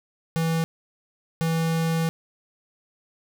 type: tone bursts at uneven times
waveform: square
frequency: 163.7 Hz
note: E3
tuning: 12 cents flat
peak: -22 dBFS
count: 2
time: 0.36-0.64 / 1.41-2.09 s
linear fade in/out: 0 ms
effects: none